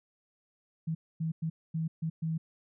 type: tone bursts at uneven times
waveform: sine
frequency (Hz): 161.3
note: E3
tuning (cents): -37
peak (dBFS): -29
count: 6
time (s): 0.87-0.95 / 1.2-1.32 / 1.42-1.5 / 1.74-1.88 / 2.02-2.1 / 2.22-2.38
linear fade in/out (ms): 10
effects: none